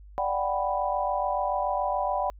sine chord, G major seventh, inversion second, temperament equal with one note detuned, 587.3 / 737 / 784 / 987.8 Hz, D5 / F#5 / G5 / B5, 0 / -7 / 0 / 0 cents, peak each -30 dBFS, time 0.18-2.3 s, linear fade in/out 0 ms, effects added 50 Hz sine -45 dBFS peak until 2.39 s

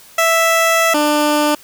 15% pulse tone pair in turn, 659.3 / 297.6 Hz, E5 / D4, 0 / +23 cents, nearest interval octave + major second, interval 1377 cents, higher first, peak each -5 / -6 dBFS, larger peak first, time 0.18-0.94 / 0.94-1.55 s, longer first, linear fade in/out 5 ms, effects white hiss -43 dBFS RMS until 1.63 s

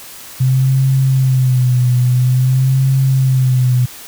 sine tone with vibrato, 128.9 Hz, C3, 26 cents flat, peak -9 dBFS, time 0.4-3.86 s, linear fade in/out 10 ms, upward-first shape sine, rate 0.49 Hz, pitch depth 62 cents each way, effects white hiss -34 dBFS RMS until 4.07 s

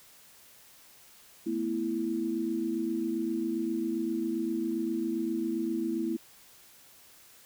sine chord, A suspended second, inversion none, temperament just, 220 / 247.5 / 330 Hz, A3 / B3 / E4, 0 / +4 / +2 cents, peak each -35 / -35 / -30 dBFS, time 1.46-6.17 s, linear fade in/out 10 ms, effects white hiss -56 dBFS RMS until 7.45 s

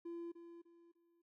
triangle tone with echo, 340 Hz, F4, 46 cents flat, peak -40 dBFS, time 0.05-0.32 s, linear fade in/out 10 ms, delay 300 ms, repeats 3, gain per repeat -10 dB, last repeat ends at 1.22 s, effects noise-tail reverb RT60 0.1 s tail -19 dB re dry + tanh soft clip ceiling -38 dBFS

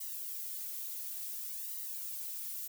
violet noise with flanger, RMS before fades -41 dBFS, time 0-2.68 s, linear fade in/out 10 ms, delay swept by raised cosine 1 to 2.9 ms, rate 0.57 Hz, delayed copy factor +1, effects none

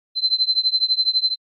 sine tone with tremolo, 4078 Hz, C8, 45 cents flat, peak -12 dBFS, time 0.15-1.36 s, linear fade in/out 50 ms, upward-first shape triangle, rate 12 Hz, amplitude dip 100%, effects AAC 48 kbps

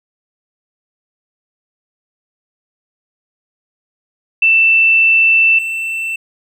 sine / triangle tone pair in turn, 2665 / 2675 Hz, E7 / E7, +18 / +25 cents, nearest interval unison, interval 7 cents, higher second, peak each -7 / -16 dBFS, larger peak first, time 4.42-5.59 / 5.59-6.16 s, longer first, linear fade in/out 5 ms, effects none

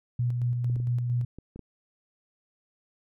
sine tone with tremolo, 121.6 Hz, B2, 26 cents flat, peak -23 dBFS, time 0.19-1.25 s, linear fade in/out 5 ms, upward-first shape square, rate 4.4 Hz, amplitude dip 30%
clicks, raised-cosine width 3 ms, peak -29 dBFS, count 6, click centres 0.699 / 0.765 / 0.801 / 1.386 / 1.56 / 1.593 s
effects none

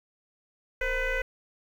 sine tone with frequency modulation, 1017 Hz, C6, 50 cents flat, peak -24 dBFS, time 0.81-1.22 s, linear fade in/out 5 ms, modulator 494 Hz, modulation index 2.6, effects tanh soft clip ceiling -23 dBFS + 9-bit

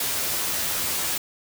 white noise with comb filter, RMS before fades -26 dBFS, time 0-1.18 s, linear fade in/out 5 ms, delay 12 ms, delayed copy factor +0.6, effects none

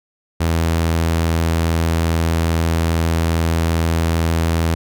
sawtooth tone, 82.41 Hz, E2, in tune, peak -11 dBFS, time 0.4-4.75 s, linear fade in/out 10 ms, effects none

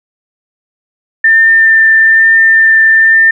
sine tone with vibrato, 1793 Hz, A6, 32 cents sharp, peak -3 dBFS, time 1.24-3.31 s, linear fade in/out 5 ms, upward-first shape triangle, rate 1.1 Hz, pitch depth 10 cents each way, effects none

